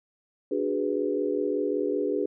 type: chord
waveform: sine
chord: G# half-diminished seventh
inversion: second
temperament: equal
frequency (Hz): 293.7 / 370 / 415.3 / 493.9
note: D4 / F#4 / G#4 / B4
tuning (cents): 0 / 0 / 0 / 0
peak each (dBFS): -30 / -31 / -28 / -31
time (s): 0.51-2.26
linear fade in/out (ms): 5
effects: none